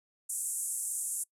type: band-pass noise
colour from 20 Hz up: pink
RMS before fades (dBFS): -35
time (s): 0.29-1.24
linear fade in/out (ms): 10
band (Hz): 7600 to 11000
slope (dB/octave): 48
effects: noise-tail reverb RT60 0.1 s tail -24 dB re dry